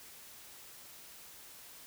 silence, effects white hiss -53 dBFS RMS until 1.86 s

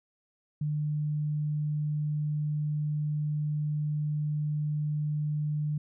sine tone, 150 Hz, D3, 37 cents sharp, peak -27 dBFS, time 0.61-5.78 s, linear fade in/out 5 ms, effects none

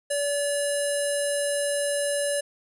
square tone with low-pass filter, 574 Hz, D5, 40 cents flat, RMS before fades -26 dBFS, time 0.1-2.41 s, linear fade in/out 10 ms, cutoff 10000 Hz, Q 7.8, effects none

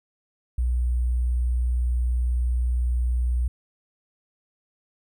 sine tone with sample-and-hold, 61 Hz, B1, 21 cents flat, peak -20 dBFS, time 0.58-3.48 s, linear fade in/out 5 ms, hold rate 8820 Hz, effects none

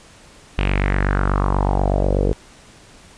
sawtooth tone with low-pass filter sweep, 48.18 Hz, G1, 29 cents flat, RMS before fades -18 dBFS, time 0.58-2.33 s, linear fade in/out 0 ms, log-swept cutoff 2800 to 440 Hz, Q 3.9, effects pink hiss -46 dBFS RMS until 3.17 s + resampled to 22050 Hz

